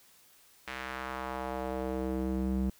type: tone with band-pass filter sweep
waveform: square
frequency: 64.7 Hz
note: C2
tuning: 19 cents flat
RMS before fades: -34 dBFS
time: 0.67-2.7 s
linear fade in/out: 5 ms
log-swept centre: 2100 to 180 Hz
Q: 1.4
effects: white hiss -61 dBFS RMS until 2.79 s